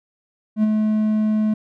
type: tone with ADSR envelope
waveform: triangle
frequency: 215 Hz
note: A3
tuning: 40 cents flat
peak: -10 dBFS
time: 0.56-1.54 s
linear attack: 74 ms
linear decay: 19 ms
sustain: -4 dB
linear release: 6 ms
effects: none